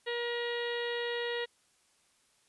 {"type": "harmonic tone with a mistuned harmonic", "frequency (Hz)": 476.2, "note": "A#4", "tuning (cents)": 37, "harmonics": [1, 2, 3, 4, 5, 6, 7, 8, 9], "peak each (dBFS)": [-34, -44, -47, -38, -51, -44, -47, -45, -53], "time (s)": [0.06, 1.46], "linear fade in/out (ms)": 20, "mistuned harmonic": 5, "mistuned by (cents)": 16, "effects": ["white hiss -69 dBFS RMS until 2.48 s", "resampled to 24000 Hz"]}